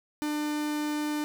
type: tone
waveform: 45% pulse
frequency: 299.2 Hz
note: D4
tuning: 32 cents sharp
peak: -28 dBFS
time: 0.22-1.24 s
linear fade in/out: 0 ms
effects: none